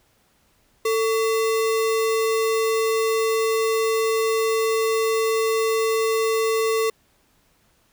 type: tone with sample-and-hold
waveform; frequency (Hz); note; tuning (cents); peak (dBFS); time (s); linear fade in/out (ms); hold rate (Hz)
sine; 445.4; A4; +21; -18; 0.85-6.9; 5; 1575
effects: pink hiss -62 dBFS RMS until 7.92 s